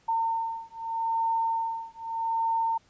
sine beating tone pair, 908 / 908.81 Hz, A#5 / A#5, -46 / -44 cents, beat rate 0.81 Hz, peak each -29 dBFS, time 0.08-2.78 s, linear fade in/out 10 ms, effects pink hiss -63 dBFS RMS until 2.89 s + resampled to 16000 Hz

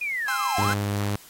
sine linear two-way sweep, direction down then up, 2489 to 678 to 1599 Hz, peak -25 dBFS, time 0.01-0.73 s, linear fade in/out 5 ms, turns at 0.58 s
sawtooth chord, Ab augmented, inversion none, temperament equal with one note detuned, 810.2 / 1046.5 / 1318.5 Hz, Ab5 / C6 / E6, -43 / 0 / 0 cents, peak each -28 / -26 / -27 dBFS, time 0.28-0.74 s, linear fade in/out 2 ms
sawtooth tone, 101.8 Hz, G#2, 34 cents flat, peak -20 dBFS, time 0.58-1.16 s, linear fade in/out 5 ms
effects white hiss -49 dBFS RMS until 1.29 s + AAC 48 kbps

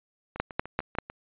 two click trains, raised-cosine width 0.5 ms, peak -24 / -10 dBFS, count 6 / 4, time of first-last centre 0.36-1.1 / 0.4-0.986 s, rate 6.76 / 5.12 Hz, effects resampled to 8000 Hz

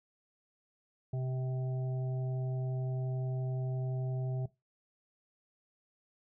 harmonic tone, 129.4 Hz, C3, 19 cents flat, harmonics 1 / 3 / 5 / 6, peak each -32 / -46 / -47 / -54 dBFS, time 1.13-4.46 s, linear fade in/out 5 ms, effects noise-tail reverb RT60 0.2 s tail -18 dB re dry

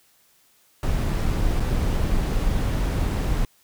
brown noise with dropouts, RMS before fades -22 dBFS, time 0.83-3.45 s, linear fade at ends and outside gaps 1 ms, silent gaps 1.598-1.603 s, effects white hiss -60 dBFS RMS until 3.63 s

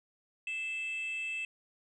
sine tone with frequency modulation, 2637 Hz, E7, in tune, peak -32 dBFS, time 0.47-1.45 s, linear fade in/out 2 ms, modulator 585 Hz, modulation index 0.31, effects tanh soft clip ceiling -32 dBFS

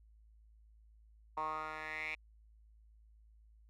10% pulse tone with band-pass filter sweep, 155.56 Hz, D#3, in tune, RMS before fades -41 dBFS, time 1.37-2.15 s, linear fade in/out 5 ms, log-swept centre 1000 to 2400 Hz, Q 6.2, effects added 54 Hz sine -60 dBFS peak until 3.69 s

